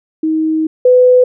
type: tone pair in turn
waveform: sine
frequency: 315.8 / 501.3 Hz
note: D#4 / B4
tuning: +26 / +26 cents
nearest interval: minor sixth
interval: 800 cents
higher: second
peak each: -11 / -4 dBFS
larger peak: second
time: 0.23-0.67 / 0.85-1.24 s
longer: first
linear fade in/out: 5 ms
effects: none